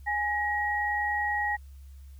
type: tone pair together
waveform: sine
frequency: 830.6 / 1899.4 Hz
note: G#5 / A#6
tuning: 0 / +32 cents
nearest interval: octave + major second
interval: 1432 cents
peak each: -29 / -28 dBFS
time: 0.06-1.57 s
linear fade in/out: 20 ms
effects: added 68 Hz sine -44 dBFS peak until 2.19 s + white hiss -66 dBFS RMS until 2.19 s